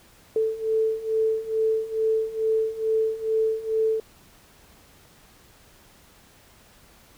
sine beating tone pair, 440 / 442.3 Hz, A4 / A4, 0 / +9 cents, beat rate 2.3 Hz, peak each -26 / -23 dBFS, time 0.36-4 s, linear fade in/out 2 ms, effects pink hiss -54 dBFS RMS until 7.17 s

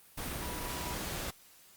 sine tone in noise, 975 Hz, B5, 23 cents flat, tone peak -44 dBFS, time 0.41-0.95 s, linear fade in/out 10 ms, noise pink, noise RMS -38 dBFS, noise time 0.17-1.31 s, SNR -9 dB, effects white hiss -59 dBFS RMS until 1.76 s + Opus 32 kbps

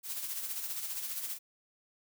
blue noise with tremolo, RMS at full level -36 dBFS, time 0.03-1.39 s, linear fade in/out 50 ms, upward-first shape sine, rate 15 Hz, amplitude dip 50%, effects none

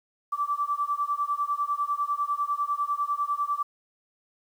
sine beating tone pair, 1158 / 1168 Hz, D6 / D6, -25 / -10 cents, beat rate 10 Hz, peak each -28 dBFS, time 0.32-3.63 s, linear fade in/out 10 ms, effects 9-bit

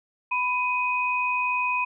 sine tone pair together, 993.7 / 2504 Hz, B5 / D#7, +10 / +10 cents, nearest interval octave + major third, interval 1600 cents, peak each -25 dBFS, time 0.31-1.85 s, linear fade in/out 10 ms, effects none

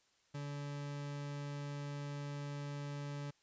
40% pulse tone, 143.8 Hz, D3, 36 cents flat, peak -40 dBFS, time 0.34-3.31 s, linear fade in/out 10 ms, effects white hiss -73 dBFS RMS until 3.42 s + resampled to 16000 Hz

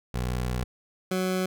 20% pulse tone pair in turn, 61.74 / 185.55 Hz, B1 / F#3, 0 / +5 cents, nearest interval octave + perfect fifth, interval 1905 cents, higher second, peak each -22 / -20 dBFS, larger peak second, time 0.14-0.64 / 1.11-1.46 s, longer first, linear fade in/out 5 ms, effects none

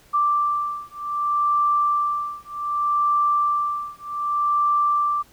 sine beating tone pair, 1174.7 / 1175.35 Hz, D6 / D6, 0 / +1 cents, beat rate 0.65 Hz, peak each -22 dBFS, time 0.13-5.23 s, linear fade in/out 20 ms, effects pink hiss -54 dBFS RMS until 5.32 s

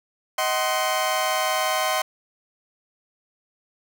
sawtooth chord, C diminished, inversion first, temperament just, 627.9 / 753.5 / 1046.5 Hz, Eb5 / Gb5 / C6, +16 / +31 / 0 cents, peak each -22 dBFS, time 0.38-2.02 s, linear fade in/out 5 ms, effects none

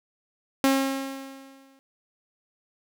sawtooth tone with exponential decay, 270.2 Hz, C#4, 44 cents flat, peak -13 dBFS, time 0.64-1.79 s, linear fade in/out 0 ms, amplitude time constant 250 ms, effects none

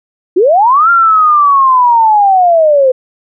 sine linear two-way sweep, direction up then down, 329.6 to 1396.9 to 504 Hz, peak -4 dBFS, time 0.36-2.92 s, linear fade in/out 10 ms, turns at 0.9 s, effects none

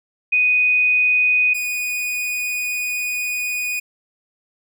sine / 45% pulse tone pair in turn, 2489 / 2473 Hz, D#7 / D#7, 0 / -11 cents, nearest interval unison, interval 11 cents, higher first, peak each -13 / -21 dBFS, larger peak first, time 0.32-1.54 / 1.54-3.8 s, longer second, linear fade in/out 10 ms, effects none

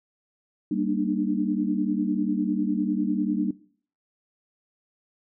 sine chord, Eb major seventh, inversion first, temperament equal with one note detuned, 196 / 233.1 / 293.7 / 303.7 Hz, G3 / Bb3 / D4 / Eb4, 0 / 0 / 0 / -42 cents, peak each -28 dBFS, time 0.71-3.51 s, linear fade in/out 5 ms, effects noise-tail reverb RT60 0.5 s tail -19 dB re dry

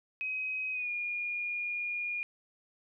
sine tone with pitch glide, 2529 to 2429 Hz, D#7 to D#7, +28 to -42 cents, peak -32 dBFS, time 0.21-2.23 s, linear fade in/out 0 ms, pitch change -70 cents, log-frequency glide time 0.72-0.9 s, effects none

